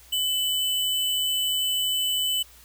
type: tone with sample-and-hold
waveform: sine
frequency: 3001 Hz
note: F#7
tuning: 24 cents sharp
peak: -22 dBFS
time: 0.12-2.43 s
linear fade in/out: 10 ms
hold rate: 11025 Hz
effects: added 60 Hz sine -54 dBFS peak until 2.64 s + white hiss -52 dBFS RMS until 2.64 s